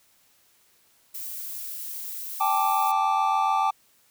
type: noise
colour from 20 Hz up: violet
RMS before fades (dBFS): -35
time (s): 1.14-2.92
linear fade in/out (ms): 10
type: chord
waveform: triangle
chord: G suspended second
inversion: none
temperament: equal with one note detuned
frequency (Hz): 784 / 870.9 / 1174.7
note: G5 / A5 / D6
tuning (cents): 0 / -18 / 0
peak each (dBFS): -23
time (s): 2.4-3.71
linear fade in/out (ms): 10
effects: white hiss -62 dBFS RMS until 4.1 s